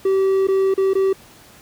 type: tone with dropouts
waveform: triangle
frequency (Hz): 385.4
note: G4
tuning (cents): -29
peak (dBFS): -12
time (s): 0.05-1.13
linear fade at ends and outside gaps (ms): 5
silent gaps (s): 0.472-0.484 / 0.741-0.777 / 0.935-0.952
effects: pink hiss -46 dBFS RMS until 1.61 s + high-pass 60 Hz 12 dB/octave